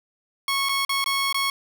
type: tone with dropouts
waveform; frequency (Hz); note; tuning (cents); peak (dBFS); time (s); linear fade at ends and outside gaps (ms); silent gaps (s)
15% pulse; 1100; C#6; -14; -15; 0.48-1.5; 2; 0.688-0.692 / 0.85-0.893 / 1.042-1.06 / 1.327-1.344
effects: none